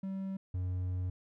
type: tone pair in turn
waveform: triangle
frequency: 192.5 / 91.22 Hz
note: G3 / F#2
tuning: -31 / -24 cents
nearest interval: octave + minor second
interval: 1293 cents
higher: first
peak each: -33 / -30 dBFS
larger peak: second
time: 0.03-0.37 / 0.54-1.1 s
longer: second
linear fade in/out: 5 ms
effects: none